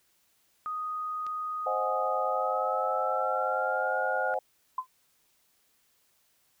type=tone with pitch glide; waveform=sine; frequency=1244.5 to 1429.6 Hz; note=D#6 to F6; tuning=0 to +40 cents; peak=-31 dBFS; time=0.66-4.34 s; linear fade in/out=0 ms; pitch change=+240 cents; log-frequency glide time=2.27-3.99 s
type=click; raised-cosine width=0.2 ms; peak=-30 dBFS; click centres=1.266 s
type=chord; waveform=sine; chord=Ab dominant seventh; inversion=first; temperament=equal; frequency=523.3 / 622.3 / 740 / 830.6 Hz; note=C5 / Eb5 / Gb5 / Ab5; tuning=0 / 0 / 0 / 0 cents; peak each=-32 / -34 / -32 / -34 dBFS; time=1.66-4.39 s; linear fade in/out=5 ms
type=tone with exponential decay; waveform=sine; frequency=1027 Hz; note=C6; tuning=33 cents flat; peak=-24 dBFS; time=4.78-4.87 s; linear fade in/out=5 ms; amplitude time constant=18 ms
effects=white hiss -69 dBFS RMS until 6.6 s